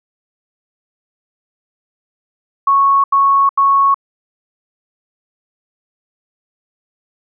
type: tone bursts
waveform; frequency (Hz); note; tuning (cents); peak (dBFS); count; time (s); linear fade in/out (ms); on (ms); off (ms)
sine; 1105; C#6; -6; -8; 3; 2.67-3.944; 5; 370; 82
effects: none